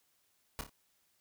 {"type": "noise with echo", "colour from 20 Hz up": "pink", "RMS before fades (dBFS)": -38, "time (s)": [0.59, 0.61], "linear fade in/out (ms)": 0, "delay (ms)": 28, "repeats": 3, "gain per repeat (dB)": -7, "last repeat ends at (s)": 0.694, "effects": ["white hiss -74 dBFS RMS until 1.2 s"]}